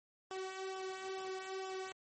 sawtooth tone with flanger, 379.6 Hz, F#4, 44 cents sharp, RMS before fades -43 dBFS, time 0.31-1.92 s, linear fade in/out 0 ms, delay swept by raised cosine 0.46 to 2.46 ms, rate 2.2 Hz, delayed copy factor -0.65, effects MP3 32 kbps

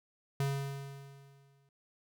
square tone with exponential decay, 138.59 Hz, C#3, in tune, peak -29 dBFS, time 0.4-1.69 s, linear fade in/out 2 ms, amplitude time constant 280 ms, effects none

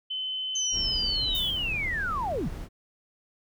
sine tone with pitch glide, 3047 to 3024 Hz, G7 to F#7, -50 to +37 cents, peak -29 dBFS, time 0.1-1.51 s, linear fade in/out 10 ms, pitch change -13 cents, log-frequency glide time 0.67-1.03 s
sine linear sweep, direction down, 6272 to 102.7 Hz, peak -27 dBFS, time 0.55-2.49 s, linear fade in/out 10 ms
brown noise, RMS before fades -36 dBFS, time 0.71-2.69 s, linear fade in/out 50 ms
violet noise with exponential decay, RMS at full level -36 dBFS, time 1.35-1.81 s, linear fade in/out 1 ms, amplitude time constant 99 ms
effects none

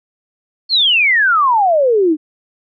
sine exponential sweep, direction down, 4435 to 293.7 Hz, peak -9 dBFS, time 0.69-2.17 s, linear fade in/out 50 ms, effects none

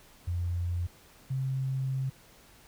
sine tone pair in turn, 87.31 / 132.76 Hz, F2 / C3, 0 / +26 cents, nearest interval perfect fifth, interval 726 cents, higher second, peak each -28 dBFS, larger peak neither, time 0.27-0.87 / 1.3-2.1 s, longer second, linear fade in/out 10 ms, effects pink hiss -57 dBFS RMS until 2.67 s

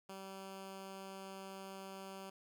10% pulse tone, 192.9 Hz, G3, 28 cents flat, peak -39 dBFS, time 0.09-2.3 s, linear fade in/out 5 ms, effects none

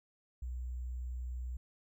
sine tone with sample-and-hold, 61.9 Hz, B1, 5 cents sharp, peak -37 dBFS, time 0.42-1.57 s, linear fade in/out 5 ms, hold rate 7350 Hz, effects none

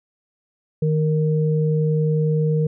sine tone pair together, 155.24 / 465.2 Hz, D#3 / A#4, -4 / -4 cents, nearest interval octave + perfect fifth, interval 1900 cents, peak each -17 / -23 dBFS, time 0.82-2.67 s, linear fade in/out 5 ms, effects none

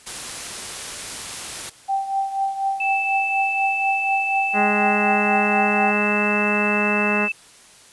white noise, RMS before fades -31 dBFS, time 0.06-1.7 s, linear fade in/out 10 ms
sine tone with tremolo, 782 Hz, G5, 4 cents flat, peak -17 dBFS, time 1.88-5.92 s, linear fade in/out 20 ms, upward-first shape triangle, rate 4.1 Hz, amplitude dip 75%
sine tone, 2637 Hz, E7, in tune, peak -21 dBFS, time 2.8-7.32 s, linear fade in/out 5 ms
harmonic tone, 207.7 Hz, G#3, in tune, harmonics 1 / 2 / 3 / 4 / 5 / 6 / 7 / 8 / 9 / 10, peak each -23 / -26 / -28 / -29 / -30 / -31 / -31 / -32 / -33 / -33 dBFS, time 4.53-7.29 s, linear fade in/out 50 ms
effects white hiss -48 dBFS RMS until 7.92 s + resampled to 24000 Hz

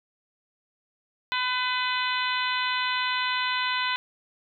harmonic tone, 503 Hz, B4, 32 cents sharp, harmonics 2 / 3 / 4 / 5 / 6 / 7 / 8, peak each -29 / -31 / -32 / -33 / -34 / -34 / -35 dBFS, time 1.32-3.96 s, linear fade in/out 0 ms, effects none

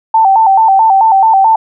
sine tone with vibrato, 830.6 Hz, G#5, in tune, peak -4 dBFS, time 0.14-1.56 s, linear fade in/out 5 ms, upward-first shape square, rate 4.6 Hz, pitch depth 120 cents each way, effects none

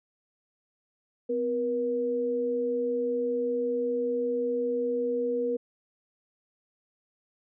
sine tone pair together, 253.3 / 478.5 Hz, B3 / A#4, +44 / +45 cents, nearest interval major seventh, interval 1101 cents, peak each -33 / -26 dBFS, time 1.29-5.57 s, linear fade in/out 10 ms, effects none

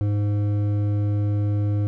sine tone with hard clipping, 103.1 Hz, G#2, 12 cents flat, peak -21 dBFS, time 0.01-1.87 s, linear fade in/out 0 ms, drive 9 dB, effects none

